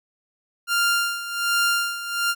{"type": "tone with tremolo", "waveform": "sawtooth", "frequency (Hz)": 1396, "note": "F6", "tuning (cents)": -1, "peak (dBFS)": -14, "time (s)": [0.67, 2.35], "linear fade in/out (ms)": 50, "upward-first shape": "sine", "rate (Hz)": 1.3, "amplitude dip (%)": 75, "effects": []}